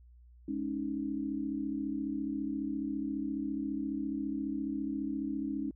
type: chord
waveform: sine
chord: Ab suspended fourth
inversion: none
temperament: just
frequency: 207.7 / 276.9 / 311.5 Hz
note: Ab3 / Db4 / Eb4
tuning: 0 / -2 / +2 cents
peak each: -39 / -35 / -37 dBFS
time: 0.48-5.71 s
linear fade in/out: 5 ms
effects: added 60 Hz sine -54 dBFS peak until 5.75 s